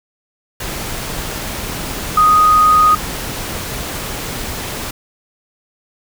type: tone in noise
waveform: sine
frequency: 1244.5 Hz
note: D#6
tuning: in tune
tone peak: -7 dBFS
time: 2.17-2.95 s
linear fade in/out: 5 ms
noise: pink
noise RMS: -24 dBFS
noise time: 0.6-4.91 s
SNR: +14 dB
effects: none